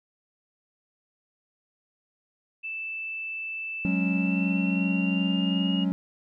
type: tone with pitch glide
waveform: sine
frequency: 2642 to 2865 Hz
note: E7 to F7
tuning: +3 to +44 cents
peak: -31 dBFS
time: 2.63-5.85 s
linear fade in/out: 20 ms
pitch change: +141 cents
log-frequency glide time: 4.17-5.73 s
type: chord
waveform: triangle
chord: F# suspended second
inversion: none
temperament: equal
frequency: 185 / 207.7 / 277.2 Hz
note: F#3 / G#3 / C#4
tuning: 0 / 0 / 0 cents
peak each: -23 / -28 / -27 dBFS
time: 3.85-5.92 s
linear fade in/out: 0 ms
effects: none